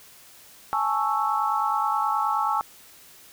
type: chord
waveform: sine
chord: A major seventh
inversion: third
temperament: equal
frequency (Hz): 830.6 / 880 / 1108.7 / 1318.5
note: G#5 / A5 / C#6 / E6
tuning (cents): 0 / 0 / 0 / 0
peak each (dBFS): -27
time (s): 0.73-2.61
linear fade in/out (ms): 0
effects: white hiss -50 dBFS RMS until 3.32 s